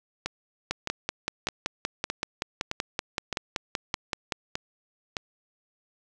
two click trains, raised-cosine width 0.2 ms, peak -12 / -10 dBFS, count 9 / 20, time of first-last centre 0.26-5.168 / 0.71-4.322 s, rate 1.63 / 5.26 Hz, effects none

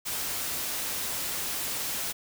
white noise, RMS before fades -32 dBFS, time 0.05-2.13 s, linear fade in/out 20 ms, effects none

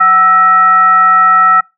sine tone with frequency modulation, 1318.5 Hz, E6, in tune, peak -4 dBFS, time 0-1.61 s, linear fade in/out 10 ms, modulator 571 Hz, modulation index 0.48, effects noise-tail reverb RT60 0.2 s tail -23 dB re dry

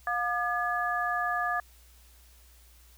sine tone cluster, 712 / 1205 / 1698 Hz, F5 / D6 / G#6, +33 / +44 / +38 cents, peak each -31 dBFS, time 0.07-1.6 s, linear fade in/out 2 ms, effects added 60 Hz sine -55 dBFS peak until 2.97 s + white hiss -60 dBFS RMS until 2.97 s

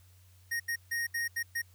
square tone bursts at uneven times, 1864.7 Hz, A#6, in tune, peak -31 dBFS, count 6, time 0.51-0.6 / 0.68-0.76 / 0.91-1.07 / 1.14-1.28 / 1.36-1.43 / 1.55-1.62 s, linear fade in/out 10 ms, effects added 91 Hz sine -57 dBFS peak until 1.74 s + white hiss -66 dBFS RMS until 1.74 s

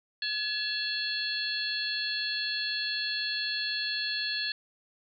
sine tone cluster, 1702 / 2690 / 3388 / 4148 / 4394 Hz, G#6 / E7 / G#7 / C8 / C#8, +42 / +34 / +34 / -16 / -16 cents, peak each -34 / -38 / -36 / -36 / -35 dBFS, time 0.22-4.52 s, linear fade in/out 2 ms, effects none

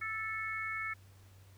harmonic tone, 439.5 Hz, A4, 2 cents flat, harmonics 3 / 4 / 5, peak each -41 / -41 / -38 dBFS, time 0.01-0.94 s, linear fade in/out 10 ms, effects added 96 Hz sine -56 dBFS peak until 1.57 s + pink hiss -65 dBFS RMS until 1.57 s

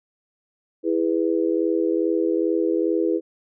sine chord, E major, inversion none, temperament just, 329.6 / 412 / 494.4 Hz, E4 / G#4 / B4, 0 / -14 / +2 cents, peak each -21 / -24 / -25 dBFS, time 0.83-3.21 s, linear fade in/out 50 ms, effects none

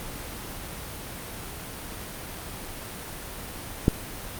click, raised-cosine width 3 ms, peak -4 dBFS, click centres 3.881 s, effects pink hiss -37 dBFS RMS until 4.39 s + Opus 32 kbps

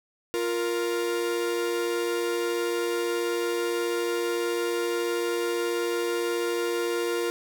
45% pulse tone pair together, 349.2 / 467.6 Hz, F4 / A#4, 0 / +5 cents, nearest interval perfect fourth, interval 505 cents, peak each -28 dBFS, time 0.34-7.3 s, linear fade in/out 0 ms, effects none

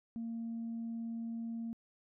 sine tone, 229.6 Hz, A#3, 26 cents flat, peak -36 dBFS, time 0.16-1.73 s, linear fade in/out 0 ms, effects tanh soft clip ceiling -34 dBFS

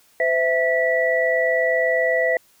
sine tone cluster, 511 / 659 / 1950 Hz, C5 / E5 / B6, -41 / -1 / -23 cents, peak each -21 dBFS, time 0.2-2.37 s, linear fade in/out 2 ms, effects white hiss -57 dBFS RMS until 2.6 s

